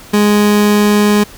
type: tone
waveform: 30% pulse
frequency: 207.7 Hz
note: G#3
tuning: in tune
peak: -5 dBFS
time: 0.13-1.24 s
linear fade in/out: 10 ms
effects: pink hiss -36 dBFS RMS until 1.37 s